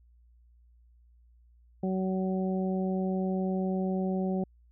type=harmonic tone; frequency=188 Hz; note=F#3; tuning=28 cents sharp; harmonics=1 / 2 / 3 / 4; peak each=-28 / -34 / -38 / -40 dBFS; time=1.83-4.44 s; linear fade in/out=5 ms; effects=added 59 Hz sine -57 dBFS peak until 4.71 s